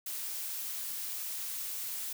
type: noise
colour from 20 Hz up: blue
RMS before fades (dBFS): -38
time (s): 0.06-2.13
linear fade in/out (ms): 5
effects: none